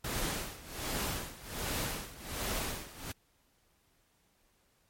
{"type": "noise with tremolo", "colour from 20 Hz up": "pink", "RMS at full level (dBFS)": -34, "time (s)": [0.04, 3.12], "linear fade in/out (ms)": 5, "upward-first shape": "sine", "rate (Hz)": 1.3, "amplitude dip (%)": 85, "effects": ["pink hiss -71 dBFS RMS until 4.89 s", "MP3 64 kbps"]}